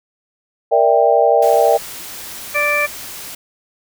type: chord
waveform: sine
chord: E half-diminished seventh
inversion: second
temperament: equal with one note detuned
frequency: 466.2 / 587.3 / 659.3 / 790.4 Hz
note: Bb4 / D5 / E5 / G5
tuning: 0 / 0 / 0 / +14 cents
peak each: -15 dBFS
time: 0.71-1.78 s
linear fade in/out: 20 ms
type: noise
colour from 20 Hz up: white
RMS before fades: -31 dBFS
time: 1.42-3.35 s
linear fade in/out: 5 ms
type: harmonic tone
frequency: 587.3 Hz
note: D5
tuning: in tune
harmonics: 1 / 2 / 3 / 4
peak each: -20 / -22 / -22 / -16 dBFS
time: 2.54-2.87 s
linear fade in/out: 20 ms
effects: none